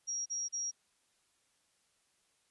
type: tone bursts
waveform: sine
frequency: 5660 Hz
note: F8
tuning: 22 cents sharp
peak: -34 dBFS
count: 3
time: 0.07-0.714 s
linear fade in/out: 20 ms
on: 190 ms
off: 37 ms
effects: white hiss -74 dBFS RMS until 2.5 s + resampled to 24000 Hz